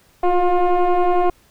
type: tone with frequency modulation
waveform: sine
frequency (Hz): 358.5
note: F4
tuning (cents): +45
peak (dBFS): -10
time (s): 0.23-1.3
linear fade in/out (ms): 5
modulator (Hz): 353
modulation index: 1.5
effects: tanh soft clip ceiling -12 dBFS + pink hiss -55 dBFS RMS until 1.5 s